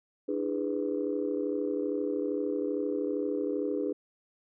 sine chord, E dominant seventh, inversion third, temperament just, 296.7 / 329.6 / 412 / 494.4 Hz, D4 / E4 / G#4 / B4, +18 / 0 / -14 / +2 cents, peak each -32 / -38 / -32 / -34 dBFS, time 0.28-3.93 s, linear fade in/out 10 ms, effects tanh soft clip ceiling -18 dBFS

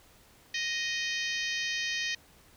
harmonic tone, 622.3 Hz, D#5, in tune, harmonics 3 / 4 / 5 / 6 / 7 / 8 / 9 / 10, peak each -34 / -36 / -38 / -40 / -41 / -42 / -43 / -44 dBFS, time 0.54-2.15 s, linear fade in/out 5 ms, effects pink hiss -59 dBFS RMS until 2.56 s

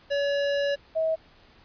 square / sine tone pair in turn, 567 / 641.6 Hz, C#5 / E5, +39 / -47 cents, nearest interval major second, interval 214 cents, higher second, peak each -24 / -22 dBFS, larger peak second, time 0.1-0.76 / 0.95-1.16 s, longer first, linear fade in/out 20 ms, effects pink hiss -56 dBFS RMS until 1.64 s + resampled to 11025 Hz

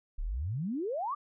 sine exponential sweep, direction up, 30.53 to 1231 Hz, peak -31 dBFS, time 0.18-1.15 s, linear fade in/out 10 ms, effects none

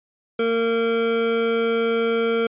square tone pair together, 228.6 / 459.3 Hz, A#3 / A#4, -34 / -26 cents, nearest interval octave, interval 1208 cents, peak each -27 / -20 dBFS, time 0.39-2.47 s, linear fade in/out 5 ms, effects resampled to 8000 Hz

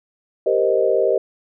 sine chord, C minor seventh, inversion second, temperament equal, 392 / 466.2 / 523.3 / 622.3 Hz, G4 / Bb4 / C5 / Eb5, 0 / 0 / 0 / 0 cents, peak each -20 dBFS, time 0.46-1.18 s, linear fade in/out 5 ms, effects none

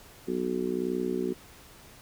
harmonic tone, 61.74 Hz, B1, in tune, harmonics 3 / 4 / 5 / 6 / 7, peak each -36 / -33 / -37 / -30 / -37 dBFS, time 0.27-1.34 s, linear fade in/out 20 ms, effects pink hiss -52 dBFS RMS until 2.01 s

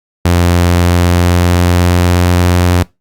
sawtooth tone with pitch glide, 87.31 to 88.78 Hz, F2 to F2, 0 to +29 cents, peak -3 dBFS, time 0.25-2.83 s, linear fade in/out 5 ms, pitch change +29 cents, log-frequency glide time 0.52-2.47 s, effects noise-tail reverb RT60 0.2 s tail -22 dB re dry + Opus 48 kbps

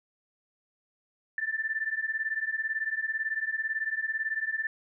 sine beating tone pair, 1760 / 1778 Hz, A6 / A6, 0 / +18 cents, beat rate 18 Hz, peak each -32 / -31 dBFS, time 1.38-4.67 s, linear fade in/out 2 ms, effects none

